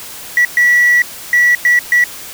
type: tone bursts at uneven times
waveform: sine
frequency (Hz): 1944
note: B6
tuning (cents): -28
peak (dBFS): -5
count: 5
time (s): 0.37-0.45 / 0.57-1.02 / 1.33-1.55 / 1.65-1.79 / 1.92-2.04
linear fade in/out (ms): 2
effects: tanh soft clip ceiling -4 dBFS + white hiss -30 dBFS RMS until 2.33 s